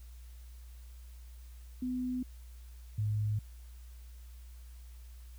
sine tone pair in turn, 252 / 105.95 Hz, B3 / G#2, +35 / +35 cents, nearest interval octave + minor third, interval 1500 cents, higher first, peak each -32 / -29 dBFS, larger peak second, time 1.82-2.23 / 2.98-3.39 s, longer neither, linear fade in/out 5 ms, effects added 60 Hz sine -47 dBFS peak until 5.38 s + white hiss -64 dBFS RMS until 5.38 s

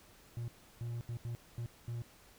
triangle tone bursts at uneven times, 118.2 Hz, A#2, 24 cents sharp, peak -35 dBFS, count 6, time 0.37-0.48 / 0.81-1.01 / 1.09-1.17 / 1.25-1.35 / 1.58-1.66 / 1.88-2.02 s, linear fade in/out 0 ms, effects pink hiss -61 dBFS RMS until 2.38 s

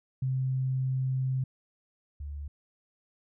sine tone pair in turn, 130.81 / 72.28 Hz, C3 / D2, 0 / -27 cents, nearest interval minor seventh, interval 1027 cents, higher first, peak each -26 / -35 dBFS, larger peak first, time 0.22-1.44 / 2.2-2.48 s, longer first, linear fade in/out 5 ms, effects none

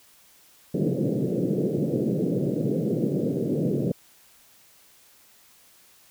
pink band-pass noise, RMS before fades -25 dBFS, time 0.74-3.92 s, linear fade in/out 5 ms, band 130 to 520 Hz, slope 48 dB/octave, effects white hiss -56 dBFS RMS until 6.1 s

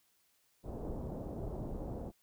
pink low-pass noise, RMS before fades -41 dBFS, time 0.63-2.12 s, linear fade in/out 50 ms, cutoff 710 Hz, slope 24 dB/octave, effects white hiss -73 dBFS RMS until 2.22 s

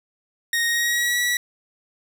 sawtooth tone with pitch glide, 1864.7 to 1940.5 Hz, A#6 to B6, 0 to -31 cents, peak -16 dBFS, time 0.53-1.37 s, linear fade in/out 2 ms, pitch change +69 cents, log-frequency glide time 0.67-1.2 s, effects none

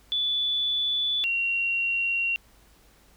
sine tone pair in turn, 3464 / 2749 Hz, A7 / F7, -28 / -28 cents, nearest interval major third, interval 400 cents, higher first, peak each -23 dBFS, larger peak neither, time 0.12-1.24 / 1.24-2.36 s, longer neither, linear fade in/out 0 ms, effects added 50 Hz sine -58 dBFS peak until 3.16 s + pink hiss -59 dBFS RMS until 3.16 s

